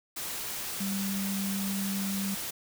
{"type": "tone in noise", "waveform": "sine", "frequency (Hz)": 196, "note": "G3", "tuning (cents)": 0, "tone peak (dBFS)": -30, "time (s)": [0.8, 2.35], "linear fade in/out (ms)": 10, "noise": "white", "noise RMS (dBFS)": -36, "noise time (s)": [0.16, 2.51], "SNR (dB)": 3, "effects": []}